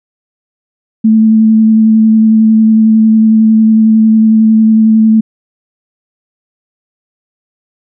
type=tone with vibrato; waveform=sine; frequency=220 Hz; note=A3; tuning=in tune; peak=-3 dBFS; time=1.04-5.21 s; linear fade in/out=10 ms; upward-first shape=square; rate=11 Hz; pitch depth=11 cents each way; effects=none